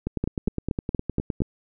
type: two click trains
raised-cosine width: 3 ms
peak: -11 / -13 dBFS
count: 6 / 14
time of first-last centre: 0.24-1.419 / 0.07-1.405 s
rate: 4.24 / 9.74 Hz
effects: none